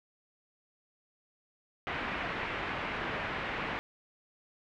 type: low-pass noise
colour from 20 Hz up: white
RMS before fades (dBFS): -36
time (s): 1.87-3.79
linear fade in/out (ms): 0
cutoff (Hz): 2400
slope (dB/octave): 24
effects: none